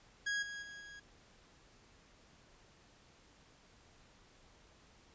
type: tone with level steps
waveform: 40% pulse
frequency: 1649 Hz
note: G#6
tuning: 13 cents flat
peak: -33 / -42 / -47 / -49 dBFS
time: 0.26-1 s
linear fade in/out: 10 ms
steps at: 0.42 / 0.62 / 0.8 s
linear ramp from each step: 10 ms
effects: pink hiss -64 dBFS RMS until 5.14 s + resampled to 16000 Hz